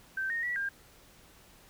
sine tone with pitch steps, 1555 / 1852 / 1942 / 1602 Hz, G6 / A#6 / B6 / G6, -14 / -12 / -30 / +37 cents, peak -30 dBFS, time 0.17-0.69 s, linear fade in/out 5 ms, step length 130 ms, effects pink hiss -58 dBFS RMS until 1.69 s

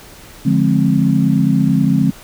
sine chord, D half-diminished seventh, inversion none, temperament just, 146.83 / 176.2 / 211.4 / 264.3 Hz, D3 / F3 / Ab3 / C4, 0 / +16 / +31 / +18 cents, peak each -16 dBFS, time 0.45-2.11 s, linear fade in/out 10 ms, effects pink hiss -39 dBFS RMS until 2.23 s

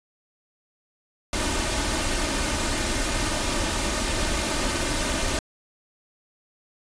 pink noise with comb filter, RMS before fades -25 dBFS, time 1.33-5.39 s, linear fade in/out 2 ms, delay 3.3 ms, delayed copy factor +0.55, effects resampled to 22050 Hz

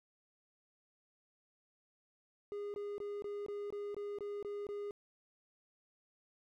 triangle tone bursts, 409.4 Hz, G#4, 25 cents flat, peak -37 dBFS, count 10, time 2.52-4.909 s, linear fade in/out 0 ms, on 220 ms, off 21 ms, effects none

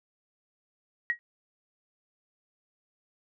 sine tone with exponential decay, 1901 Hz, A#6, 33 cents sharp, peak -20 dBFS, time 1.1-1.19 s, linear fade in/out 0 ms, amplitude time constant 18 ms, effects none

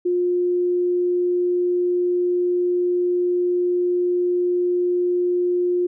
sine tone, 355.6 Hz, F4, 31 cents sharp, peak -17 dBFS, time 0.05-5.87 s, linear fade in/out 10 ms, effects none

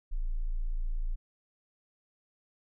sine tone, 28.16 Hz, A0, 41 cents sharp, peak -28 dBFS, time 0.11-1.16 s, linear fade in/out 20 ms, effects none

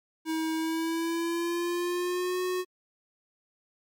square tone with pitch glide, 320 to 365.5 Hz, D#4 to F#4, +49 to -21 cents, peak -28 dBFS, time 0.25-2.65 s, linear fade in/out 50 ms, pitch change +230 cents, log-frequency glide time 0.55-2.41 s, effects MP3 96 kbps

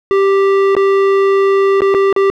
square tone with dropouts, 392 Hz, G4, in tune, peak -9 dBFS, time 0.11-2.3 s, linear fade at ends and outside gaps 0 ms, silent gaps 0.751-0.766 / 1.806-1.819 / 1.941-1.947 / 2.127-2.163 s, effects low-pass 2000 Hz 12 dB/octave + 8-bit

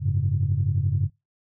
sine chord, F# suspended second, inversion none, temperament just, 92.5 / 104.06 / 138.75 Hz, F#2 / G#2 / C#3, 0 / +4 / +2 cents, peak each -24 dBFS, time 0-1.1 s, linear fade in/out 50 ms, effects noise-tail reverb RT60 0.2 s tail -22 dB re dry + tanh soft clip ceiling -12 dBFS

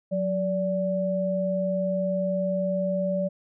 sine tone pair together, 183.21 / 580 Hz, F#3 / D5, -17 / -22 cents, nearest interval octave + minor sixth, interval 1995 cents, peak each -27 / -25 dBFS, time 0.11-3.29 s, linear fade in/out 20 ms, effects none

